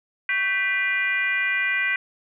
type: tone with frequency modulation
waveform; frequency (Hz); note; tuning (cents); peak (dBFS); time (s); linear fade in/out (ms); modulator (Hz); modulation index
sine; 1975.5; B6; 0; -20; 0.29-1.96; 2; 429; 1.1
effects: none